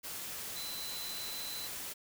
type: tone in noise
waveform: sine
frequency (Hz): 4028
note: B7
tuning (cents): +33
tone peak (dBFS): -42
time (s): 0.55-1.68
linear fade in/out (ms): 20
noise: white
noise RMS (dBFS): -42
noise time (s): 0.03-1.94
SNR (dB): -3
effects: none